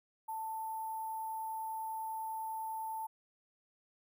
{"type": "tone with sample-and-hold", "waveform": "sine", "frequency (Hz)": 885, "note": "A5", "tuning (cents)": 10, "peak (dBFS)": -37, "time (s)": [0.28, 3.07], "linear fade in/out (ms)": 10, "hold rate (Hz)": 11025, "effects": []}